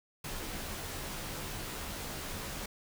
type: noise with comb filter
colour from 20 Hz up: pink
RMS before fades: -40 dBFS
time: 0.24-2.66 s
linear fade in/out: 5 ms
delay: 17 ms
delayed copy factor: -0.65
effects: none